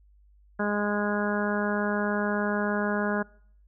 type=harmonic tone; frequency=206.6 Hz; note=G#3; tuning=9 cents flat; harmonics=1 / 2 / 3 / 4 / 5 / 6 / 7 / 8; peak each=-28 / -32 / -32 / -37 / -36 / -40 / -33 / -35 dBFS; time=0.59-3.23 s; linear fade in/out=10 ms; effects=noise-tail reverb RT60 0.6 s tail -24 dB re dry + added 50 Hz sine -55 dBFS peak until 3.67 s